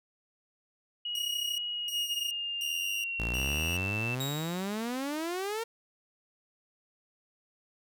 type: tone with pitch glide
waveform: sine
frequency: 2900 to 2659 Hz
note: F#7 to E7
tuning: -35 to +14 cents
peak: -32 dBFS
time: 1.05-4.15 s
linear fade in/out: 5 ms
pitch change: -151 cents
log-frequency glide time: 1.7-3.93 s
type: tone bursts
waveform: sawtooth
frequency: 2867 Hz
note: F7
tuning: 45 cents sharp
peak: -31 dBFS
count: 4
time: 1.15-3.77 s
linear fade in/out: 2 ms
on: 430 ms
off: 300 ms
type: exponential sweep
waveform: sawtooth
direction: up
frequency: 54.1 to 466.2 Hz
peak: -28 dBFS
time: 3.19-5.64 s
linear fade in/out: 10 ms
type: tone with exponential decay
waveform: sawtooth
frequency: 3800 Hz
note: A#7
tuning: 33 cents sharp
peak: -30 dBFS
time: 4.2-5.26 s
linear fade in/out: 5 ms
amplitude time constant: 230 ms
effects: none